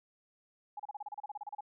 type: tone bursts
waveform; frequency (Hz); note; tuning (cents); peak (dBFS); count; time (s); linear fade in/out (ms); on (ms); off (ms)
sine; 830; G#5; -1; -38; 15; 0.77-1.608; 5; 26; 32
effects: none